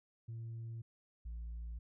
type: tone pair in turn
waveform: sine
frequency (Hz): 114.5 / 57.25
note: A#2 / A#1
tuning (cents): -31 / -31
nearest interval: octave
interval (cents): 1200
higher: first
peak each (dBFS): -40 / -39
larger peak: second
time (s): 0.28-0.82 / 1.25-1.79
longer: neither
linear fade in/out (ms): 10
effects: tanh soft clip ceiling -40 dBFS